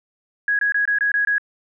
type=tone bursts; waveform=sine; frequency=1661.2 Hz; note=G#6; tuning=in tune; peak=-16 dBFS; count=7; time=0.48-1.382 s; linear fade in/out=2 ms; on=110 ms; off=22 ms; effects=none